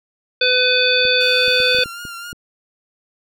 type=harmonic tone; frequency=502 Hz; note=B4; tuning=28 cents sharp; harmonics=1 / 3 / 5 / 7 / 9; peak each=-19 / -20 / -19 / -18 / -20 dBFS; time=0.41-1.84 s; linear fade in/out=5 ms
type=clicks; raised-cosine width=3 ms; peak=-22 dBFS; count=8; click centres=1.052 / 1.481 / 1.602 / 1.748 / 1.787 / 1.859 / 2.052 / 2.329 s
type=tone with vibrato; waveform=sawtooth; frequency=1400 Hz; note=F6; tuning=4 cents sharp; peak=-26 dBFS; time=1.2-2.33 s; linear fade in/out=10 ms; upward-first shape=triangle; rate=3.9 Hz; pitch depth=43 cents each way
effects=none